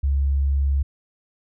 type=tone; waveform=sine; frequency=69.3 Hz; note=C#2; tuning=in tune; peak=-17 dBFS; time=0.03-0.83 s; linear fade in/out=10 ms; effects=none